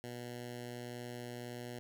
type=tone with notch filter; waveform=10% pulse; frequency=121.6 Hz; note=B2; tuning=26 cents flat; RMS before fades=-45 dBFS; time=0.04-1.79 s; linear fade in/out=0 ms; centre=1100 Hz; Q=1.6; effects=none